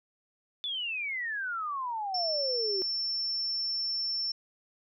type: exponential sweep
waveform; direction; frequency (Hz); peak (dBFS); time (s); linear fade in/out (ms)
sine; down; 3520 to 370; -31; 0.64-2.82; 0
type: tone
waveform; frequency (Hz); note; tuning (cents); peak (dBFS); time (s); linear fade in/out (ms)
sine; 5390; E8; +38; -29; 2.14-4.32; 5
effects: none